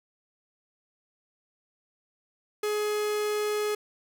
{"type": "tone", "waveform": "45% pulse", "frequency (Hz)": 420.6, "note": "G#4", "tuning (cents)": 22, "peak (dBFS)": -26, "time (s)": [2.63, 3.75], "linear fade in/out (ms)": 5, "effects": []}